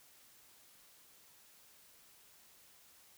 silence, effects white hiss -63 dBFS RMS until 3.17 s

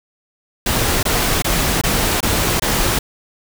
pink noise bursts, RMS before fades -17 dBFS, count 6, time 0.66-2.99 s, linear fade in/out 5 ms, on 370 ms, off 22 ms, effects none

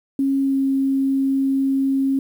sine tone with pitch glide, 272.9 to 270.4 Hz, C#4 to C#4, -27 to -43 cents, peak -16 dBFS, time 0.19-2.19 s, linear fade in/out 2 ms, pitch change -16 cents, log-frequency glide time 0.41-0.59 s, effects 8-bit

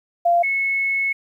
sine tone pair in turn, 691 / 2194 Hz, F5 / C#7, -19 / -18 cents, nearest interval octave + minor sixth, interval 2001 cents, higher second, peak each -13 / -18 dBFS, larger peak first, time 0.25-0.43 / 0.43-1.13 s, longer second, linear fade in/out 10 ms, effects 9-bit

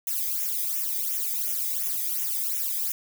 violet noise with flanger, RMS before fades -28 dBFS, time 0.07-2.92 s, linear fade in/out 2 ms, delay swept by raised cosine 0.22 to 0.73 ms, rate 2.8 Hz, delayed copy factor -0.9, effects none

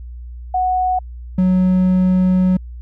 sine / triangle tone pair in turn, 738 / 184.5 Hz, F#5 / F#3, -5 / -5 cents, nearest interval 2 octaves, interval 2400 cents, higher first, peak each -14 / -9 dBFS, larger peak second, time 0.54-0.99 / 1.38-2.57 s, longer second, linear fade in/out 5 ms, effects added 60 Hz sine -29 dBFS peak until 2.81 s

